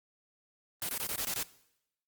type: noise bursts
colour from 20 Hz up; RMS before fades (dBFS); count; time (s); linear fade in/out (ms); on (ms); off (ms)
white; -34; 7; 0.82-1.429; 0; 69; 21
effects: noise-tail reverb RT60 0.8 s tail -19 dB re dry + Opus 24 kbps